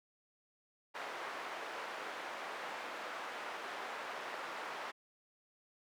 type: band-pass noise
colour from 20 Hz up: white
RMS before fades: -44 dBFS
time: 0.94-4.92 s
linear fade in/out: 20 ms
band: 490 to 1500 Hz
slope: 12 dB/octave
effects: none